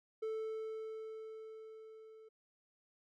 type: tone with level ramp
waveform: triangle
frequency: 440 Hz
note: A4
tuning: in tune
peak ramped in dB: -34 to -53 dBFS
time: 0.22-2.29 s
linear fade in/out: 10 ms
effects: none